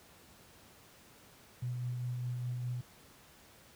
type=tone with tremolo; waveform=sine; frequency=123.47 Hz; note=B2; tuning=in tune; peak=-33 dBFS; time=1.62-2.81 s; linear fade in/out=5 ms; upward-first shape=sine; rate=4.9 Hz; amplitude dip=25%; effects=pink hiss -59 dBFS RMS until 3.75 s + high-pass 60 Hz 12 dB/octave